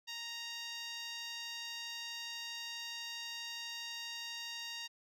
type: tone with band-pass filter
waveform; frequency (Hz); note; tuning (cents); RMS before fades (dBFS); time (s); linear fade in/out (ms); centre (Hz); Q
10% pulse; 932.3; A#5; 0; -44; 0.07-4.88; 20; 3900; 0.75
effects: none